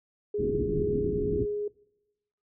sine tone with tremolo, 414.9 Hz, G#4, 2 cents flat, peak -26 dBFS, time 0.34-1.68 s, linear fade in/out 5 ms, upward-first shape sine, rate 2.2 Hz, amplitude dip 25%
white low-pass noise, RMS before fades -31 dBFS, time 0.38-1.46 s, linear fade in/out 20 ms, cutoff 400 Hz, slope 96 dB/octave
effects noise-tail reverb RT60 1.0 s tail -24 dB re dry

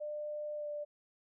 sine tone with pitch glide, 598 to 590.8 Hz, D5 to D5, +31 to +10 cents, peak -37 dBFS, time 0-0.85 s, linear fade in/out 20 ms, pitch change -21 cents, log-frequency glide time 0.55-0.68 s, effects none

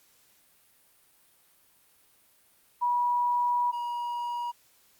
sine / triangle tone pair in turn, 970 / 958.3 Hz, B5 / A#5, -31 / +48 cents, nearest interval unison, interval 21 cents, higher first, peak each -23 / -28 dBFS, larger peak first, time 2.81-3.72 / 3.72-4.52 s, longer first, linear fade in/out 20 ms, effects white hiss -63 dBFS RMS until 4.99 s + Opus 48 kbps

